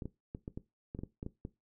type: clicks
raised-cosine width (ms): 3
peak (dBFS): -27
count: 11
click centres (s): 0.022 / 0.056 / 0.349 / 0.479 / 0.575 / 0.949 / 0.99 / 1.035 / 1.229 / 1.264 / 1.451
effects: noise-tail reverb RT60 0.2 s tail -17 dB re dry